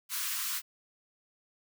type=high-pass noise; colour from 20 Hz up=white; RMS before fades=-34 dBFS; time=0.09-0.62 s; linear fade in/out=50 ms; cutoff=1000 Hz; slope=96 dB/octave; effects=none